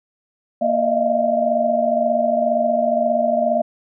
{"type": "tone cluster", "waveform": "sine", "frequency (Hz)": [233.8, 607, 629, 684], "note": ["A#3", "D#5", "D#5", "F5"], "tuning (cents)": [5, -43, 19, -36], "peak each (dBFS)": [-24, -21, -21, -19], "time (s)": [0.61, 3.62], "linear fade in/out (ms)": 10, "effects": []}